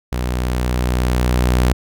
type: tone with level ramp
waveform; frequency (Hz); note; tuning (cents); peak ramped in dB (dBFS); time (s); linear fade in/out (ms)
sawtooth; 61.74; B1; 0; -15 to -8; 0.12-1.73; 5
effects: none